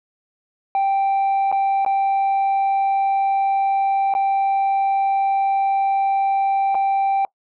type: tone with dropouts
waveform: sine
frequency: 784 Hz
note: G5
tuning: in tune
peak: -13 dBFS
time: 0.75-7.25 s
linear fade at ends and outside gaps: 1 ms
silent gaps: 1.516-1.525 / 1.849-1.862 / 4.139-4.15 / 6.746-6.751 s
effects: noise-tail reverb RT60 0.1 s tail -24 dB re dry + tanh soft clip ceiling -15 dBFS